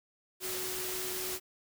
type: tone in noise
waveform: sine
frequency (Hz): 370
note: F#4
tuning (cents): 0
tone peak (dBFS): -41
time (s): 0.4-1.4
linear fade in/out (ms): 50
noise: white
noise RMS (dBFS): -37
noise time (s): 0.4-1.4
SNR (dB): -7
effects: none